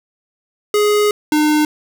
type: tone pair in turn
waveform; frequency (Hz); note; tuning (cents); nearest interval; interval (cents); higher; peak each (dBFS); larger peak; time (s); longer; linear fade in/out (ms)
square; 417.3 / 302.8; G#4 / D#4; +8 / -47; tritone; 555; first; -12; neither; 0.74-1.11 / 1.32-1.65; first; 2
effects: none